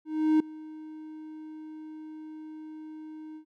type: tone with ADSR envelope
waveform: triangle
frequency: 311.1 Hz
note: D#4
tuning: in tune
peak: -16 dBFS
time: 0.05-3.45 s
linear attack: 350 ms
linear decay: 4 ms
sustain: -22 dB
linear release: 91 ms
effects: none